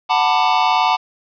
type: chord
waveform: square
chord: B minor seventh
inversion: second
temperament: just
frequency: 740.8 / 889 / 987.8 / 1185.3 Hz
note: F#5 / A5 / B5 / D6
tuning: +2 / +18 / 0 / +16 cents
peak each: -19 / -18 / -20 / -22 dBFS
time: 0.09-0.97 s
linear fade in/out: 20 ms
effects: resampled to 11025 Hz + 7-bit

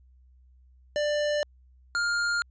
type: tone pair in turn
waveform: square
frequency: 592 / 1408 Hz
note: D5 / F6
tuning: +14 / +14 cents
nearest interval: octave + minor third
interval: 1500 cents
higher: second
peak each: -25 dBFS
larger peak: neither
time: 0.96-1.43 / 1.95-2.42 s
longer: neither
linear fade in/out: 0 ms
effects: added 63 Hz sine -54 dBFS peak until 2.5 s + resampled to 16000 Hz

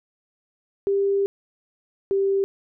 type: tone pair in turn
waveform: sine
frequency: 396.6 / 392 Hz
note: G4 / G4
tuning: +20 / 0 cents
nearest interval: unison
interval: 20 cents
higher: first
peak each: -18 dBFS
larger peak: neither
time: 0.87-1.26 / 2.11-2.44 s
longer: first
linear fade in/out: 0 ms
effects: none

